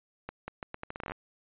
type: accelerating click train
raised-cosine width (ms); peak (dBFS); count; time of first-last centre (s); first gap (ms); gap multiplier
0.5; -22; 14; 0.29-1.119; 190; 0.78
effects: resampled to 8000 Hz